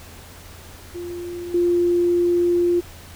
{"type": "tone with level steps", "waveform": "sine", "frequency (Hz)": 349.2, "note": "F4", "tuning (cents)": 0, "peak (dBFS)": [-28, -15], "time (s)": [0.94, 2.81], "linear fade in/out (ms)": 20, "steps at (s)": 1.54, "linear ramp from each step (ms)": 5, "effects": ["added 85 Hz sine -43 dBFS peak until 3.15 s", "pink hiss -43 dBFS RMS until 3.15 s"]}